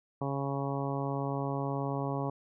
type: harmonic tone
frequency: 138.59 Hz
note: C#3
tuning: in tune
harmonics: 1 / 2 / 3 / 4 / 5 / 6 / 7 / 8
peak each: -34 / -37 / -39 / -40 / -41 / -42 / -42 / -43 dBFS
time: 0.21-2.3 s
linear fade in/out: 5 ms
effects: none